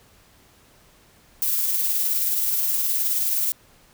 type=noise with tremolo; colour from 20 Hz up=violet; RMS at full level=-21 dBFS; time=1.42-3.52 s; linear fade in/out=0 ms; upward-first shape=triangle; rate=19 Hz; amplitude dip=35%; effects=pink hiss -55 dBFS RMS until 3.93 s